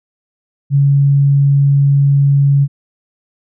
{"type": "tone", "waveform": "sine", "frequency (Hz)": 140.3, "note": "C#3", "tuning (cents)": 21, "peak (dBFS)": -7, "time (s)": [0.7, 2.68], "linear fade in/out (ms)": 50, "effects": []}